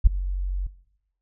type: tone with ADSR envelope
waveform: sine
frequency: 46.25 Hz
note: F#1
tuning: in tune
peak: -5 dBFS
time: 0.04-0.67 s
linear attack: 27 ms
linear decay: 7 ms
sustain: -18 dB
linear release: 7 ms
effects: noise-tail reverb RT60 0.8 s tail -19 dB re dry + tanh soft clip ceiling -2 dBFS